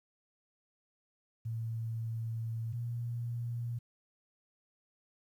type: tone pair in turn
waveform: sine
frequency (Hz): 113.7 / 118.58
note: A#2 / A#2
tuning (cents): -43 / +30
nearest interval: minor second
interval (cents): 73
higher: second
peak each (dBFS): -34 / -34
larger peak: neither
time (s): 1.45-2.73 / 2.73-3.79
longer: first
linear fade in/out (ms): 10
effects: 11-bit